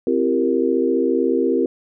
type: chord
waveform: sine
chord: C dominant seventh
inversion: none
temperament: equal with one note detuned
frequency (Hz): 261.6 / 337.5 / 392 / 466.2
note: C4 / E4 / G4 / Bb4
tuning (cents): 0 / +41 / 0 / 0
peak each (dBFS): -21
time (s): 0.07-1.66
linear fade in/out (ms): 2
effects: none